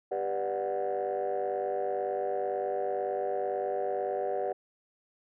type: chord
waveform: sine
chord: G major seventh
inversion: none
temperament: just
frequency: 392 / 490 / 588 / 735 Hz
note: G4 / B4 / D5 / F#5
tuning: 0 / -14 / +2 / -12 cents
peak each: -33 dBFS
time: 0.11-4.53 s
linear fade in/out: 10 ms
effects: tanh soft clip ceiling -23 dBFS